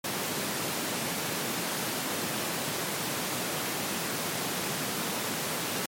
pink high-pass noise, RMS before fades -32 dBFS, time 0.04-5.86 s, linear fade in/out 5 ms, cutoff 140 Hz, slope 24 dB/octave, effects MP3 64 kbps

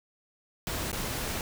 pink noise with dropouts, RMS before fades -33 dBFS, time 0.67-1.41 s, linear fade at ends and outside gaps 1 ms, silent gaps 0.916-0.929 s, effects none

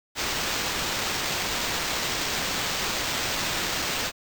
violet noise with sample-and-hold, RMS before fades -28 dBFS, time 0.15-4.12 s, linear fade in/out 50 ms, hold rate 11025 Hz, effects none

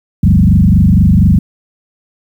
sine tone with frequency modulation, 134.8 Hz, C#3, 48 cents flat, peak -4 dBFS, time 0.23-1.39 s, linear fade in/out 5 ms, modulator 24.2 Hz, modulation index 3.1, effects 7-bit

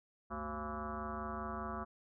sine tone with frequency modulation, 685 Hz, F5, 34 cents flat, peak -38 dBFS, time 0.3-1.85 s, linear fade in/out 20 ms, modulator 155 Hz, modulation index 4.3, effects none

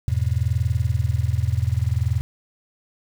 sine chord, E major, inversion none, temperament just, 82.41 / 103.01 / 123.61 Hz, E2 / G#2 / B2, 0 / -14 / +2 cents, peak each -23 dBFS, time 0.08-2.21 s, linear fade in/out 0 ms, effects 7-bit

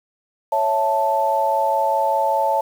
sine chord, A major, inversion first, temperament equal, 554.4 / 659.3 / 880 Hz, C#5 / E5 / A5, 0 / 0 / 0 cents, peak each -22 / -23 / -18 dBFS, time 0.52-2.61 s, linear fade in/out 5 ms, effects 7-bit

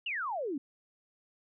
sine exponential sweep, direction down, 2960 to 258.1 Hz, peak -32 dBFS, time 0.06-0.58 s, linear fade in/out 5 ms, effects none

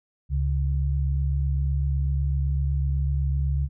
sine tone pair together, 70.2 / 138.15 Hz, C#2 / C#3, +22 / -6 cents, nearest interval octave, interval 1172 cents, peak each -22 / -27 dBFS, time 0.29-3.69 s, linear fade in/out 50 ms, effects none

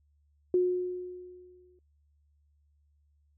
sine tone with exponential decay, 361.7 Hz, F#4, 39 cents flat, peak -20 dBFS, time 0.54-1.79 s, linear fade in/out 2 ms, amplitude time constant 270 ms, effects noise-tail reverb RT60 0.1 s tail -23 dB re dry + added 73 Hz sine -65 dBFS peak until 3.37 s

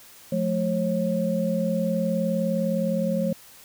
sine tone cluster, 177.1 / 216.7 / 541 Hz, F3 / A3 / C#5, +24 / -26 / -42 cents, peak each -26 dBFS, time 0.32-3.33 s, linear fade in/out 5 ms, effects white hiss -49 dBFS RMS until 3.64 s

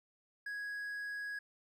triangle tone, 1661.2 Hz, G#6, in tune, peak -37 dBFS, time 0.46-1.39 s, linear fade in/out 5 ms, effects 13-bit

